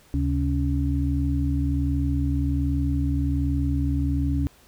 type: tone cluster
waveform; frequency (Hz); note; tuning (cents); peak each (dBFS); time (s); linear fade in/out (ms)
sine; 72.7 / 134 / 280.1; D2 / C3 / C#4; -17 / +42 / +18; -23 / -27 / -26; 0.14-4.47; 0
effects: pink hiss -55 dBFS RMS until 4.67 s